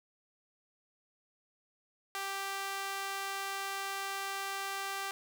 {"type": "tone with high-pass filter", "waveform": "sawtooth", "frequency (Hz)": 392, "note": "G4", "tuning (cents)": 0, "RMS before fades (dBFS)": -38, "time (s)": [2.15, 5.11], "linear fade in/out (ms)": 0, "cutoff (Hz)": 1000, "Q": 1, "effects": []}